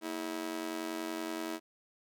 sawtooth tone with amplitude modulation, 323.1 Hz, E4, 35 cents flat, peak -28 dBFS, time 0.01-1.6 s, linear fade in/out 50 ms, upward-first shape sine, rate 90.6 Hz, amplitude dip 90%, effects none

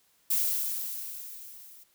violet noise with level ramp, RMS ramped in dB -25 to -52 dBFS, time 0.3-1.84 s, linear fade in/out 10 ms, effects white hiss -67 dBFS RMS until 1.94 s

